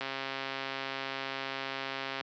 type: click train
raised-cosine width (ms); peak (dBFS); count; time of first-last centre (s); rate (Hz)
0.3; -19; 298; 0.01-2.21; 135
effects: high-pass 200 Hz 12 dB/octave + resampled to 16000 Hz